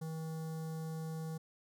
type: tone with notch filter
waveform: square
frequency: 160.1 Hz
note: D#3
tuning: 50 cents sharp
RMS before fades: -41 dBFS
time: 0.01-1.38 s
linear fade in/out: 10 ms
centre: 2500 Hz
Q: 0.5
effects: none